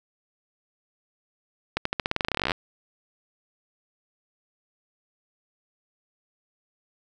accelerating click train, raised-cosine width 0.3 ms, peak -8 dBFS, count 22, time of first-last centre 1.77-2.518 s, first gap 84 ms, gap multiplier 0.9, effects none

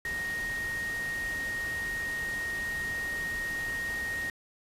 sine tone in noise, 1864.7 Hz, A#6, in tune, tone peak -31 dBFS, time 0.05-4.3 s, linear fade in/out 2 ms, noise pink, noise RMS -42 dBFS, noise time 0.05-4.3 s, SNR +8 dB, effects resampled to 32000 Hz

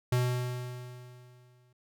square tone with exponential decay, 124.2 Hz, B2, 10 cents sharp, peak -24 dBFS, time 0.12-1.73 s, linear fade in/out 5 ms, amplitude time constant 350 ms, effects none

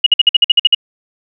sine tone bursts, 2885 Hz, F#7, 44 cents flat, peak -3 dBFS, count 10, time 0.04-0.748 s, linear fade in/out 5 ms, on 24 ms, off 52 ms, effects none

